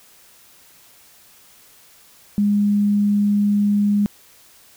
sine tone, 205 Hz, G#3, 22 cents flat, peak -14 dBFS, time 2.38-4.06 s, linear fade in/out 0 ms, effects white hiss -50 dBFS RMS until 4.76 s

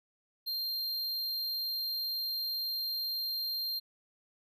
square tone, 4186 Hz, C8, in tune, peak -33 dBFS, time 0.46-3.8 s, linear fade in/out 20 ms, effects none

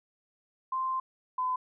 sine tone pair in turn, 1044 / 1014.9 Hz, C6 / B5, -4 / +47 cents, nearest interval unison, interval 49 cents, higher first, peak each -28 / -27 dBFS, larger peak second, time 0.72-1 / 1.38-1.56 s, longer first, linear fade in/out 5 ms, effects none

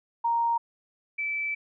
sine tone pair in turn, 932.3 / 2316 Hz, A#5 / D7, 0 / -25 cents, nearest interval octave + major third, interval 1575 cents, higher second, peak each -22 / -27 dBFS, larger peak first, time 0.24-0.58 / 1.18-1.55 s, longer second, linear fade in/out 10 ms, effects none

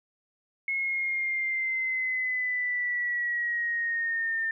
sine linear sweep, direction down, 2176 to 1800 Hz, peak -26 dBFS, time 0.68-4.51 s, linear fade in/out 2 ms, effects none

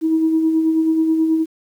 sine tone with tremolo, 320.6 Hz, E4, 48 cents flat, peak -11 dBFS, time 0.01-1.46 s, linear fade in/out 50 ms, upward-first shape sine, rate 9.3 Hz, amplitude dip 40%, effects tanh soft clip ceiling -7 dBFS + 8-bit

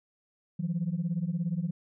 sine beating tone pair, 162.7 / 179.7 Hz, E3 / F3, -22 / +50 cents, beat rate 17 Hz, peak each -30 dBFS, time 0.59-1.71 s, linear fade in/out 10 ms, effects tanh soft clip ceiling -22 dBFS

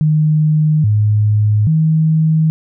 sine tone with pitch steps, 153.9 / 105.7 / 158.2 Hz, D#3 / G#2 / D#3, -19 / +31 / +29 cents, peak -9 dBFS, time 0.01-2.5 s, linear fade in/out 0 ms, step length 830 ms, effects none

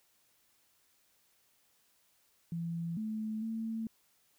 sine tone with pitch steps, 168 / 217.4 / 224.1 Hz, E3 / A3 / A3, +33 / -21 / +32 cents, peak -34 dBFS, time 2.52-3.87 s, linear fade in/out 2 ms, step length 450 ms, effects white hiss -71 dBFS RMS until 4.38 s

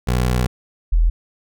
20% pulse / sine tone pair in turn, 61.74 / 41.21 Hz, B1 / E1, 0 / 0 cents, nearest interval perfect fifth, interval 700 cents, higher first, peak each -11 dBFS, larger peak neither, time 0.07-0.47 / 0.92-1.1 s, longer first, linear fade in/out 10 ms, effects none

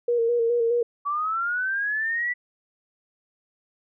sine tone with vibrato, 469.4 Hz, A#4, 12 cents sharp, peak -19 dBFS, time 0.08-0.83 s, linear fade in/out 5 ms, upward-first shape square, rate 4.8 Hz, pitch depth 33 cents each way
sine linear sweep, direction up, 1133 to 1975.5 Hz, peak -23 dBFS, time 1.05-2.34 s, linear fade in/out 20 ms
effects none

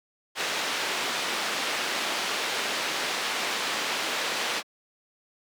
white low-pass noise, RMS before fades -29 dBFS, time 0.35-4.63 s, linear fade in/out 50 ms, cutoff 3700 Hz, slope 12 dB/octave, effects high-pass 300 Hz 12 dB/octave

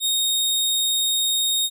sawtooth tone, 3718 Hz, A#7, 5 cents flat, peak -16 dBFS, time 0-1.7 s, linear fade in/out 50 ms, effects none

